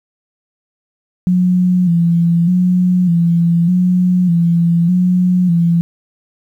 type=tone with vibrato; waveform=sine; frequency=175.2 Hz; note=F3; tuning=6 cents sharp; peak=-9 dBFS; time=1.27-5.81 s; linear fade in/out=0 ms; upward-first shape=square; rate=0.83 Hz; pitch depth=56 cents each way; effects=8-bit